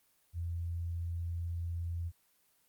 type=tone; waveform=sine; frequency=85.1 Hz; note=F2; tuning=44 cents flat; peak=-34 dBFS; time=0.33-2.12 s; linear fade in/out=50 ms; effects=white hiss -71 dBFS RMS until 2.68 s + Opus 24 kbps